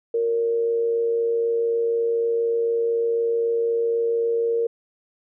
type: tone with amplitude modulation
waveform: sine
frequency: 463.8 Hz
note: A#4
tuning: 9 cents flat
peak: -17 dBFS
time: 0.14-4.67 s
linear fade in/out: 5 ms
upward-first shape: sine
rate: 104 Hz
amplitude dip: 40%
effects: none